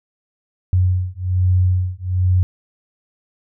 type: beating tone pair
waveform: sine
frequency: 90.9 / 92.1 Hz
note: F#2 / F#2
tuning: -30 / -7 cents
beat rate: 1.2 Hz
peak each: -17 dBFS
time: 0.73-2.43 s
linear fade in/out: 0 ms
effects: none